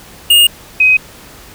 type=tone pair in turn; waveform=square / sine; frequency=2841 / 2520 Hz; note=F7 / D#7; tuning=+29 / +21 cents; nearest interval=major second; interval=208 cents; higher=first; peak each=-5 dBFS; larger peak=neither; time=0.3-0.47 / 0.8-0.97 s; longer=neither; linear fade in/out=5 ms; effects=pink hiss -37 dBFS RMS until 1.54 s